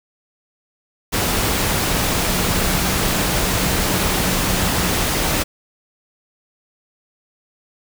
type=tone in noise; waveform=sine; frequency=184.1 Hz; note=F#3; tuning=8 cents flat; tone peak=-27 dBFS; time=2-4.93 s; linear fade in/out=20 ms; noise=pink; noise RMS=-19 dBFS; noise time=1.12-5.44 s; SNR=-11 dB; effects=none